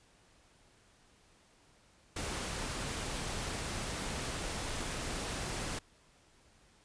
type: noise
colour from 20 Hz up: pink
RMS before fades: -38 dBFS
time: 2.16-5.79 s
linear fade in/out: 5 ms
effects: pink hiss -65 dBFS RMS until 6.84 s + resampled to 22050 Hz